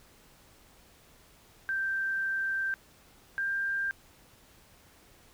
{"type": "tone pair in turn", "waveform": "sine", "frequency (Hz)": [1568, 1589.9], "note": ["G6", "G6"], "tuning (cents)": [0, 24], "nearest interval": "unison", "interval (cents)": 24, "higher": "second", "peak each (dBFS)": -28, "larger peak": "neither", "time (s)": [[1.69, 2.74], [3.38, 3.91]], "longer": "first", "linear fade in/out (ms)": 0, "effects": ["pink hiss -59 dBFS RMS until 5.33 s"]}